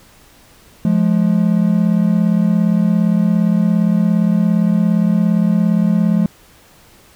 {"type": "tone pair together", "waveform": "triangle", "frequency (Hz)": [174.02, 211.4], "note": ["F3", "G#3"], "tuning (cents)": [-6, 31], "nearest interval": "minor third", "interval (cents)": 337, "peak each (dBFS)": [-12, -12], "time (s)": [0.85, 6.26], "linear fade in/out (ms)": 2, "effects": ["pink hiss -47 dBFS RMS until 7.15 s"]}